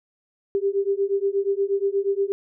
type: beating tone pair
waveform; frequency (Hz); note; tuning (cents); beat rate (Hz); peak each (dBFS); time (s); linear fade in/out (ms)
sine; 392 / 400.4; G4 / G4; 0 / +37; 8.4; -23; 0.55-2.32; 0
effects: none